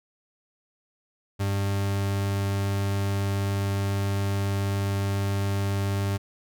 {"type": "tone", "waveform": "40% pulse", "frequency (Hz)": 99.2, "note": "G2", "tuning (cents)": 21, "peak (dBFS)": -23, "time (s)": [1.39, 6.18], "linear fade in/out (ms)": 20, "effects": []}